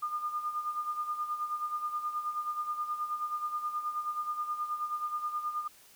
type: tone with tremolo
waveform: sine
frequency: 1213 Hz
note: D#6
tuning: 44 cents flat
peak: -29 dBFS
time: 0.02-5.68 s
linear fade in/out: 10 ms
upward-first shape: sine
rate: 9.4 Hz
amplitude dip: 65%
effects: white hiss -58 dBFS RMS until 5.95 s